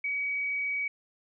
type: tone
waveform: sine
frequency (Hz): 2267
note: C#7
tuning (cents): +38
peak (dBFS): -28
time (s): 0.04-0.88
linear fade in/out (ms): 5
effects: none